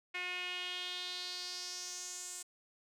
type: tone with band-pass filter sweep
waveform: sawtooth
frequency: 360.4 Hz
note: F#4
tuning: 45 cents flat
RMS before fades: -42 dBFS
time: 0.14-2.43 s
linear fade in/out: 10 ms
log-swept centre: 2300 to 8000 Hz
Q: 3.8
effects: none